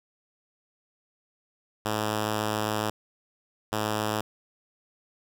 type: tone bursts at uneven times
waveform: 5% pulse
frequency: 107.2 Hz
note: A2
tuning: 45 cents flat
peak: -15 dBFS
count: 2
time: 1.85-2.9 / 3.72-4.21 s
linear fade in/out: 5 ms
effects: none